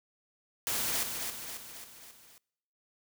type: noise with echo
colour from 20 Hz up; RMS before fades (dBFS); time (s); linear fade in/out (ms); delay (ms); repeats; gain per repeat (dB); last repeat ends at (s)
white; -32; 0.67-1.03; 0; 270; 5; -5; 2.38
effects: noise-tail reverb RT60 0.9 s tail -26 dB re dry